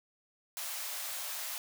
white high-pass noise, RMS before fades -39 dBFS, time 0.57-1.58 s, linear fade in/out 0 ms, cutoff 550 Hz, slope 96 dB/octave, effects none

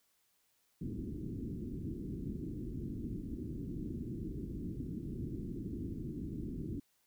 white low-pass noise, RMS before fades -41 dBFS, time 0.81-6.8 s, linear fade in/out 5 ms, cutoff 340 Hz, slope 48 dB/octave, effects white hiss -75 dBFS RMS until 7.06 s

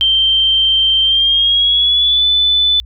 sine tone with pitch glide, 3136 to 3500 Hz, G7 to A7, 0 to -10 cents, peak -9 dBFS, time 0.01-2.8 s, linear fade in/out 0 ms, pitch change +190 cents, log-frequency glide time 1.02-2.25 s, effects added 60 Hz sine -31 dBFS peak until 2.85 s

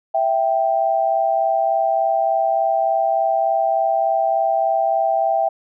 sine tone pair together, 659.3 / 782.7 Hz, E5 / G5, 0 / -3 cents, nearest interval minor third, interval 297 cents, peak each -18 dBFS, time 0.14-5.49 s, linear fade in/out 10 ms, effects none

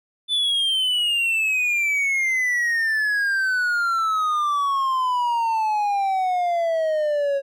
triangle exponential sweep, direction down, 3520 to 548 Hz, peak -17 dBFS, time 0.28-7.42 s, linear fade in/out 50 ms, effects none

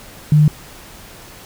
sine tone, 150.7 Hz, D3, 45 cents sharp, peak -7 dBFS, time 0.32-0.48 s, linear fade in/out 2 ms, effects pink hiss -39 dBFS RMS until 1.45 s

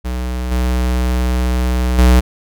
square tone with level steps, 62.1 Hz, B1, 10 cents sharp, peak -19 / -14 / -7 dBFS, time 0.04-2.21 s, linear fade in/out 20 ms, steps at 0.51 / 1.98 s, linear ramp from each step 10 ms, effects none

